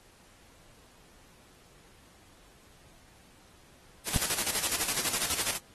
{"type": "noise with tremolo", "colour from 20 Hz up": "white", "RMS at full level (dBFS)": -28, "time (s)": [4.05, 5.59], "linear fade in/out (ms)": 50, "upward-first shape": "square", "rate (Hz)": 12, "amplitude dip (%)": 60}
{"type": "click", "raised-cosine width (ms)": 5, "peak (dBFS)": -16, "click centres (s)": 4.162}
{"effects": ["pink hiss -59 dBFS RMS until 5.74 s", "AAC 32 kbps"]}